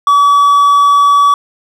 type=tone; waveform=triangle; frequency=1142 Hz; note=D6; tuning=49 cents flat; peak=-3 dBFS; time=0.07-1.34 s; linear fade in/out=2 ms; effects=none